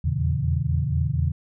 sine tone cluster, 80.9 / 85.1 / 118.9 / 141.5 / 165.8 Hz, E2 / F2 / A#2 / C#3 / E3, -32 / -44 / +35 / +36 / +10 cents, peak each -27 / -26 / -27 / -25 / -32 dBFS, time 0.04-1.32 s, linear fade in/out 10 ms, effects none

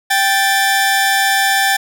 sawtooth tone pair together, 783.1 / 1758 Hz, G5 / A6, -2 / -2 cents, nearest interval octave + major second, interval 1400 cents, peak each -11 dBFS, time 0.1-1.77 s, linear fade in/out 10 ms, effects none

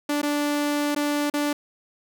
sawtooth tone with dropouts, 292.4 Hz, D4, 7 cents flat, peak -18 dBFS, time 0.09-1.53 s, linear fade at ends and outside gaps 5 ms, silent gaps 0.217-0.229 / 0.949-0.961 / 1.3-1.338 s, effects none

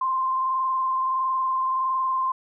sine tone with frequency modulation, 1046.5 Hz, C6, in tune, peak -21 dBFS, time 0.01-2.32 s, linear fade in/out 5 ms, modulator 21.5 Hz, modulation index 0.68, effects none

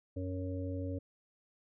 harmonic tone, 92.5 Hz, F#2, in tune, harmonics 1 / 3 / 5 / 6, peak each -37 / -40 / -46 / -45 dBFS, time 0.16-0.99 s, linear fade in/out 10 ms, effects none

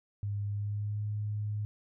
sine tone with pitch glide, 102 to 104.93 Hz, G#2 to G#2, -31 to +18 cents, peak -31 dBFS, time 0.23-1.65 s, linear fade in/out 0 ms, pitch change +49 cents, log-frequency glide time 0.46-1.04 s, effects none

